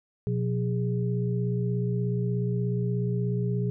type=tone cluster; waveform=sine; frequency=123.9 / 180.6 / 411.2 Hz; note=B2 / F#3 / G#4; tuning=+6 / -42 / -17 cents; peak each=-26 / -30 / -33 dBFS; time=0.27-3.7 s; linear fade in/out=0 ms; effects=none